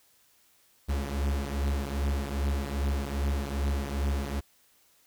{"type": "beating tone pair", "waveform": "45% pulse", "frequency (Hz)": [69.3, 71.8], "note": ["C#2", "D2"], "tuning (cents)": [0, -39], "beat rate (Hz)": 2.5, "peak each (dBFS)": [-29, -32], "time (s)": [0.88, 4.41], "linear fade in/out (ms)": 20, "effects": ["white hiss -64 dBFS RMS until 5.06 s"]}